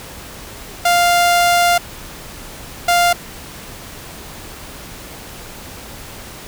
sawtooth tone bursts at uneven times, 698.5 Hz, F5, in tune, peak -7 dBFS, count 2, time 0.85-1.78 / 2.88-3.13 s, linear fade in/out 5 ms, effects pink hiss -34 dBFS RMS until 6.47 s

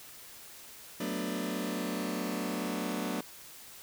sawtooth chord, B minor seventh, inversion second, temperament just, 185.21 / 222.2 / 246.9 / 296.3 Hz, F#3 / A3 / B3 / D4, +2 / +17 / 0 / +15 cents, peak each -34 dBFS, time 1-3.21 s, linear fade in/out 5 ms, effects white hiss -50 dBFS RMS until 3.82 s

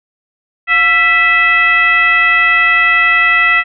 sine tone with frequency modulation, 1975.5 Hz, B6, in tune, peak -7 dBFS, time 0.67-3.64 s, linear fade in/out 50 ms, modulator 631 Hz, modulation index 1, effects none

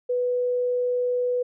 sine tone, 493.9 Hz, B4, in tune, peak -21 dBFS, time 0.09-1.43 s, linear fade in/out 10 ms, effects none

